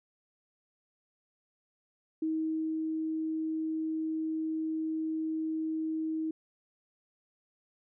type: tone with ADSR envelope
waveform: sine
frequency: 317.3 Hz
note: D#4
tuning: 34 cents sharp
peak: -28 dBFS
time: 2.22-6.31 s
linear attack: 5 ms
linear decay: 540 ms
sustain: -2 dB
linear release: 4 ms
effects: none